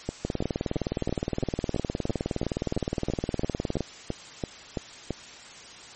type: two click trains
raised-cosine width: 2 ms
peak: -14 / -13 dBFS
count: 16 / 70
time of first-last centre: 0.09-5.107 / 0.25-3.807 s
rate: 2.99 / 19.4 Hz
effects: white hiss -45 dBFS RMS until 5.95 s + MP3 32 kbps